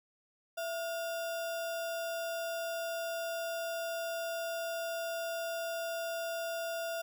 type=tone with sample-and-hold; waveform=sine; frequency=667 Hz; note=E5; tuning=20 cents sharp; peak=-34 dBFS; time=0.57-7.02 s; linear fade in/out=10 ms; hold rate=2100 Hz; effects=none